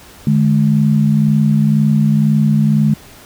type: tone pair together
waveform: sine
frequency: 149.8 / 211.8 Hz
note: D3 / G#3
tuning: +35 / +34 cents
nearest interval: tritone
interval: 599 cents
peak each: -12 dBFS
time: 0.27-2.94 s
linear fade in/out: 2 ms
effects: pink hiss -40 dBFS RMS until 3.25 s